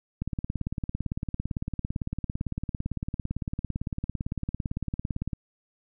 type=click train; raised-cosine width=5 ms; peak=-17 dBFS; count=92; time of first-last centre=0.22-5.332 s; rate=17.8 Hz; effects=none